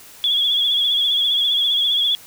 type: tone with vibrato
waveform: sine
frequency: 3367 Hz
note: G#7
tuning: 23 cents sharp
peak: -15 dBFS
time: 0.24-2.15 s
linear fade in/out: 0 ms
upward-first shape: sine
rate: 15 Hz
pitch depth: 55 cents each way
effects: white hiss -43 dBFS RMS until 2.26 s